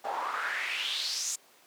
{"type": "noise with band-pass filter sweep", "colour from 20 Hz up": "pink", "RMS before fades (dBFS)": -33, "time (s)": [0.04, 1.36], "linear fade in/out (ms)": 10, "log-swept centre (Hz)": [740, 7400], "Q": 4.5, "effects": ["pink hiss -59 dBFS RMS until 1.66 s", "high-pass 400 Hz 12 dB/octave"]}